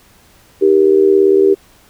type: tone with amplitude modulation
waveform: sine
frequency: 392 Hz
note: G4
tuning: in tune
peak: -3 dBFS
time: 0.61-1.55 s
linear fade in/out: 20 ms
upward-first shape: sine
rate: 77.8 Hz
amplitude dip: 80%
effects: pink hiss -48 dBFS RMS until 1.89 s